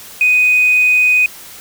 sine tone, 2495 Hz, D#7, 4 cents sharp, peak -7 dBFS, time 0.21-1.26 s, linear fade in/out 2 ms, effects tanh soft clip ceiling -4 dBFS + white hiss -35 dBFS RMS until 1.6 s

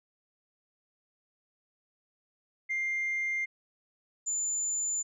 sine tone pair in turn, 2100 / 7064 Hz, C7 / A8, +6 / +6 cents, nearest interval octave + major sixth, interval 2100 cents, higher second, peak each -27 dBFS, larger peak neither, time 2.69-3.46 / 4.26-5.03 s, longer neither, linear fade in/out 20 ms, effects tanh soft clip ceiling -26 dBFS

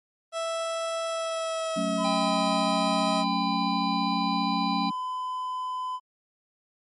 30% pulse tone with pitch glide, 659.3 to 634.3 Hz, E5 to D#5, 0 to +33 cents, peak -25 dBFS, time 0.32-3.25 s, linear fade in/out 50 ms, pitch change -67 cents, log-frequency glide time 1.06-2.38 s
sine chord, F# minor, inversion none, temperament equal, 185 / 220 / 277.2 Hz, F#3 / A3 / C#4, 0 / 0 / 0 cents, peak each -31 dBFS, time 1.76-4.91 s, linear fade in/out 10 ms
triangle tone, 1012 Hz, B5, 42 cents sharp, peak -27 dBFS, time 1.97-6 s, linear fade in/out 50 ms
harmonic tone, 798 Hz, G5, 31 cents sharp, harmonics 1 / 3 / 5 / 6, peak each -30 / -39 / -34 / -42 dBFS, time 2.04-4.9 s, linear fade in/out 10 ms
effects MP3 48 kbps

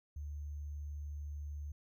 sine tone with sample-and-hold, 73.42 Hz, D2, in tune, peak -40 dBFS, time 0.16-1.72 s, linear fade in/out 5 ms, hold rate 6300 Hz, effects none

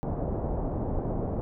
pink low-pass noise, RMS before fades -30 dBFS, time 0.03-1.41 s, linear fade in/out 0 ms, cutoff 770 Hz, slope 24 dB/octave, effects none

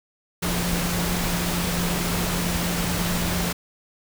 sine tone in noise, 174.61 Hz, F3, in tune, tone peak -26 dBFS, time 0.42-3.53 s, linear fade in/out 10 ms, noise pink, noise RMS -26 dBFS, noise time 0.42-3.53 s, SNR -3 dB, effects none

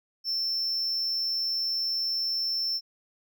triangle tone, 5360 Hz, E8, 28 cents sharp, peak -25 dBFS, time 0.24-2.81 s, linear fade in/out 50 ms, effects none

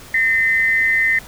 sine tone pair together, 1827.2 / 2051 Hz, A#6 / C7, -35 / -35 cents, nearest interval major second, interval 200 cents, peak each -16 dBFS, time 0.14-1.19 s, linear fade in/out 5 ms, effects pink hiss -39 dBFS RMS until 1.27 s

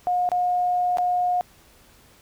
sine tone with dropouts, 718 Hz, F5, 48 cents sharp, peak -19 dBFS, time 0.07-1.41 s, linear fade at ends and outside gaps 0 ms, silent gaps 0.29-0.317 / 0.972-0.984 s, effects pink hiss -54 dBFS RMS until 2.21 s

